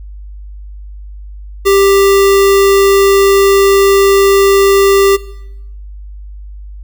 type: tone with sample-and-hold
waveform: sine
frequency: 394.3 Hz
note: G4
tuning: 10 cents sharp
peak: -5 dBFS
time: 1.65-5.17 s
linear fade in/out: 20 ms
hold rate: 1575 Hz
effects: noise-tail reverb RT60 0.8 s tail -19 dB re dry + added 50 Hz sine -26 dBFS peak until 6.83 s